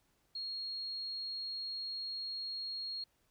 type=tone; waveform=sine; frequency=4280 Hz; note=C8; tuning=38 cents sharp; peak=-38 dBFS; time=0.35-3.04 s; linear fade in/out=5 ms; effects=pink hiss -75 dBFS RMS until 3.3 s